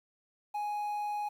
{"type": "tone with quantisation", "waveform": "triangle", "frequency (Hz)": 832, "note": "G#5", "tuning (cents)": 3, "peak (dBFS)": -30, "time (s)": [0.54, 1.29], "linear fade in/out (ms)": 10, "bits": 10, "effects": []}